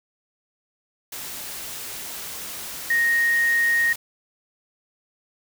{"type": "tone in noise", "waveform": "sine", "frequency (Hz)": 1864.7, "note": "A#6", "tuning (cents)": 0, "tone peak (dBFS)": -17, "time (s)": [2.9, 3.93], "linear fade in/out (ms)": 5, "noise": "white", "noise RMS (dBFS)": -34, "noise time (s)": [1.12, 3.96], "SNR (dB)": 14, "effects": []}